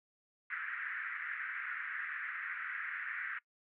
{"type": "band-pass noise", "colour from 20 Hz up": "white", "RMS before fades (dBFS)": -41, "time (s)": [0.5, 3.39], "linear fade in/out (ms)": 5, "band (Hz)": [1400, 2000], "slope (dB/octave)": 48, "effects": ["noise-tail reverb RT60 0.1 s tail -22 dB re dry"]}